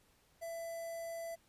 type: tone with notch filter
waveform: square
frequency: 667 Hz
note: E5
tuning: 20 cents sharp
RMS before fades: -43 dBFS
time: 0.41-1.36 s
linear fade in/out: 20 ms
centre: 3100 Hz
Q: 0.84
effects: pink hiss -70 dBFS RMS until 1.48 s + resampled to 32000 Hz